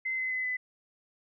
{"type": "tone with pitch steps", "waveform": "sine", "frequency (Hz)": [2061, 2043, 2026, 2008], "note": ["C7", "C7", "B6", "B6"], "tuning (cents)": [-27, -42, 44, 28], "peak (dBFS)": -29, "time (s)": [0.05, 0.57], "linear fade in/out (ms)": 10, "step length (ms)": 130, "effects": []}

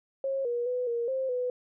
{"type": "tone with pitch steps", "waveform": "sine", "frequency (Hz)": [541, 478.9, 498, 470.5, 527, 497.5], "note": ["C#5", "A#4", "B4", "A#4", "C5", "B4"], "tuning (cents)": [-42, 47, 14, 16, 12, 13], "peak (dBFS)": -27, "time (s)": [0.24, 1.5], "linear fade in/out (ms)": 2, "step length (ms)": 210, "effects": []}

